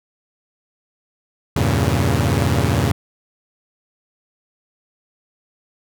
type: chord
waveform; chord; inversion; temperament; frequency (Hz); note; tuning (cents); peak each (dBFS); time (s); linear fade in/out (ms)
sawtooth; E diminished seventh; none; equal; 82.41 / 98 / 116.54 / 138.59; E2 / G2 / Bb2 / Db3; 0 / 0 / 0 / 0; -17; 1.56-2.92; 5
effects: none